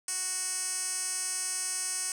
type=tone with band-pass filter; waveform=10% pulse; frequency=370 Hz; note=F#4; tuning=in tune; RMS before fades=-33 dBFS; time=0.08-2.12 s; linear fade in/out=2 ms; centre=7900 Hz; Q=7.4; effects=none